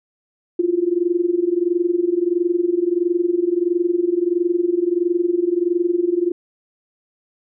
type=tone with amplitude modulation; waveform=sine; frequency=349.2 Hz; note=F4; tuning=in tune; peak=-12 dBFS; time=0.59-6.32 s; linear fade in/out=5 ms; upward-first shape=sine; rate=21.5 Hz; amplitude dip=85%; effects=none